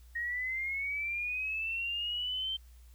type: linear sweep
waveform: sine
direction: up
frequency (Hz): 1864.7 to 3136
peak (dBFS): -32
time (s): 0.15-2.57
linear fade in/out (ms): 10
effects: added 60 Hz sine -52 dBFS peak until 2.94 s + white hiss -67 dBFS RMS until 2.94 s